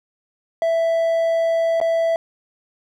triangle tone with dropouts, 661 Hz, E5, 5 cents sharp, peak -14 dBFS, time 0.62-2.16 s, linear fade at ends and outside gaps 1 ms, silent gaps 1.802-1.813 s, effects none

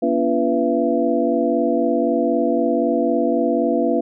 sine tone cluster, 239.3 / 283.2 / 340.7 / 493.6 / 672 Hz, A#3 / C#4 / F4 / B4 / E5, +46 / +37 / -43 / -1 / +33 cents, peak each -22 dBFS, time 0.02-4.01 s, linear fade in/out 10 ms, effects none

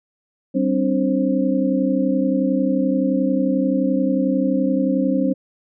sine tone cluster, 193.9 / 264.1 / 295.5 / 529 Hz, G3 / C4 / D4 / C5, -19 / +16 / +11 / +19 cents, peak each -22 / -19 / -23 / -24 dBFS, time 0.54-5.34 s, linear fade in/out 20 ms, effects none

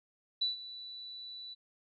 sine tone with ADSR envelope, 3962 Hz, B7, 5 cents sharp, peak -27 dBFS, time 0.41-1.55 s, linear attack 10 ms, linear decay 140 ms, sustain -16 dB, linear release 23 ms, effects none

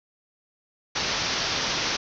white low-pass noise, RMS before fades -27 dBFS, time 0.95-1.97 s, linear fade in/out 10 ms, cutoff 6100 Hz, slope 96 dB/octave, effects none

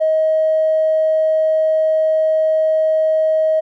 triangle tone with tanh clipping, 631 Hz, D#5, 24 cents sharp, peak -12 dBFS, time 0-3.61 s, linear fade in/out 20 ms, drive 4 dB, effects none

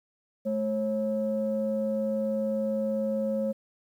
sine tone pair together, 215.4 / 542.3 Hz, A3 / C#5, -37 / -38 cents, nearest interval octave + major third, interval 1599 cents, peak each -28 / -27 dBFS, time 0.45-3.53 s, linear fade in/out 20 ms, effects tanh soft clip ceiling -19 dBFS + 10-bit

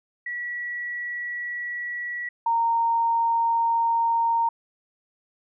sine tone pair in turn, 1937 / 923.7 Hz, B6 / A#5, -34 / -16 cents, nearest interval octave + minor second, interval 1282 cents, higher first, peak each -28 / -19 dBFS, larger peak second, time 0.26-2.29 / 2.46-4.49 s, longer neither, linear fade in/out 5 ms, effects none

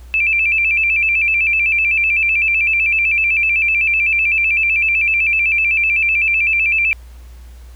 sine tone with vibrato, 2489 Hz, D#7, in tune, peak -12 dBFS, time 0.14-6.93 s, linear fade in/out 0 ms, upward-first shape square, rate 7.9 Hz, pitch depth 89 cents each way, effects added 60 Hz sine -34 dBFS peak until 7.75 s + pink hiss -50 dBFS RMS until 7.75 s

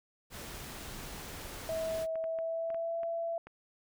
pink noise, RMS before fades -44 dBFS, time 0.3-2.07 s, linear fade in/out 50 ms
clicks, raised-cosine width 0.5 ms, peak -34 dBFS, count 9, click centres 1.633 / 1.766 / 2.156 / 2.241 / 2.388 / 2.703 / 2.745 / 3.033 / 3.47 s
sine tone with pitch glide, 647 to 669.8 Hz, E5 to E5, -32 to +27 cents, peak -32 dBFS, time 1.69-3.38 s, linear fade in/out 2 ms, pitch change +59 cents, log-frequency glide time 2.11-2.99 s
effects none

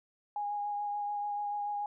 sine tone with vibrato, 823 Hz, G#5, 16 cents flat, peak -32 dBFS, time 0.36-1.86 s, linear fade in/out 2 ms, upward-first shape sine, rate 6.9 Hz, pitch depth 14 cents each way, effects none

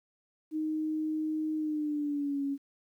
sine tone with pitch glide, 311.1 to 278.8 Hz, D#4 to C#4, 0 to +10 cents, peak -29 dBFS, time 0.51-2.58 s, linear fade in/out 50 ms, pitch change -190 cents, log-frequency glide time 1.56-2.43 s, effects 11-bit

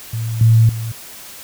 sine tone with level steps, 113.1 Hz, A2, 48 cents sharp, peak -19 / -7 / -21 dBFS, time 0.13-0.92 s, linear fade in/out 5 ms, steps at 0.41 / 0.69 s, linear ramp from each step 2 ms, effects white hiss -36 dBFS RMS until 1.43 s

